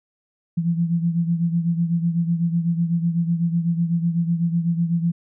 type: beating tone pair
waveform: sine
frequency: 167.8 / 175.8 Hz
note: E3 / F3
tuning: +31 / +12 cents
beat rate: 8 Hz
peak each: -19 / -25 dBFS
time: 0.57-5.12 s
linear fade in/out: 10 ms
effects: none